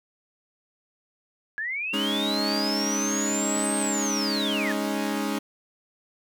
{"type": "linear two-way sweep", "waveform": "sine", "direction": "up then down", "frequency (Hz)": [1661.2, 8480, 1661.2], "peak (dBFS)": -27, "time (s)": [1.58, 4.72], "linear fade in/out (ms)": 0, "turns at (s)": 3.77}
{"type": "chord", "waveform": "sawtooth", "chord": "Ab suspended fourth", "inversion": "none", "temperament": "equal", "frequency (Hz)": [207.7, 277.2, 311.1], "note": ["Ab3", "Db4", "Eb4"], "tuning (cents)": [0, 0, 0], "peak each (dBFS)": [-25, -26, -27], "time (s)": [1.93, 5.39], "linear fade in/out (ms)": 10}
{"effects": []}